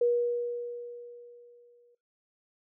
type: tone with exponential decay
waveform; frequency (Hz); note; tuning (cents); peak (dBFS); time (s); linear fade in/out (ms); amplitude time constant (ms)
sine; 480; B4; -49; -21; 0.01-1.95; 5; 420
effects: noise-tail reverb RT60 0.2 s tail -20 dB re dry